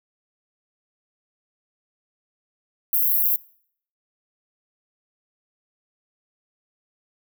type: high-pass noise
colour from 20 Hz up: pink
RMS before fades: -20 dBFS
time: 2.93-3.36 s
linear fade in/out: 2 ms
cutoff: 12000 Hz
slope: 96 dB/octave
effects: noise-tail reverb RT60 0.6 s tail -23 dB re dry